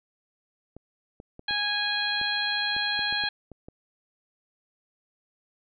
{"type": "clicks", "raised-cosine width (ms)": 2, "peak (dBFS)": -29, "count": 11, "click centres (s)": [0.766, 1.201, 1.394, 1.509, 2.214, 2.765, 2.992, 3.126, 3.238, 3.517, 3.685]}
{"type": "harmonic tone", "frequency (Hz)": 826, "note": "G#5", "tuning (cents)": -10, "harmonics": [1, 2, 3, 4, 5], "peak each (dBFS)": [-35, -29, -35, -31, -30], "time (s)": [1.48, 3.29], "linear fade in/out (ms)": 5}
{"effects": []}